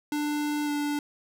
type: tone with pitch glide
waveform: square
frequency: 296 to 292.4 Hz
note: D4 to D4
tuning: +14 to -7 cents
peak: -27 dBFS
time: 0.12-0.99 s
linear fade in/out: 2 ms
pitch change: -21 cents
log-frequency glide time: 0.65-0.7 s
effects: none